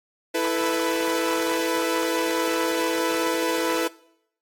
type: chord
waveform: sawtooth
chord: E suspended fourth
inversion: none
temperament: equal with one note detuned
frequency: 329.6 / 440 / 496.7 Hz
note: E4 / A4 / B4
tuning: 0 / 0 / +10 cents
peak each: -22 / -25 / -21 dBFS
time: 0.34-3.88 s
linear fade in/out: 10 ms
effects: noise-tail reverb RT60 0.7 s tail -20 dB re dry + AAC 64 kbps